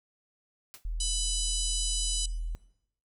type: noise with exponential decay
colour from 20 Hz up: white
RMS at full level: -43 dBFS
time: 0.74-0.86 s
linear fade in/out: 0 ms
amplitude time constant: 24 ms
type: tone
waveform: sine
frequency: 40.71 Hz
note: E1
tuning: 21 cents flat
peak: -30 dBFS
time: 0.85-2.55 s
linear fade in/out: 0 ms
type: harmonic tone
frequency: 995 Hz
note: B5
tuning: 13 cents sharp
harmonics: 3 / 4 / 5 / 6 / 7 / 8 / 9 / 10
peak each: -38 / -38 / -38 / -38 / -38 / -38 / -38 / -38 dBFS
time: 1-2.26 s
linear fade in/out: 5 ms
effects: noise-tail reverb RT60 0.8 s tail -20 dB re dry